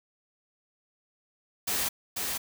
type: noise with echo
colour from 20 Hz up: white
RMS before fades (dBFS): -29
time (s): 1.67-1.89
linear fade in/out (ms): 10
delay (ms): 490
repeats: 1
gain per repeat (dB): -3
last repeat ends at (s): 2.38
effects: none